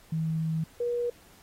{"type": "tone pair in turn", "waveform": "sine", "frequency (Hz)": [160.3, 480.4], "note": ["E3", "B4"], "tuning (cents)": [-48, -48], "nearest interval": "octave + perfect fifth", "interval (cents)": 1900, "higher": "second", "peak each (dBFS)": -26, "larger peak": "neither", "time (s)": [[0.12, 0.64], [0.8, 1.1]], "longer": "first", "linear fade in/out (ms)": 5, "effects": ["pink hiss -57 dBFS RMS until 1.42 s", "AAC 48 kbps"]}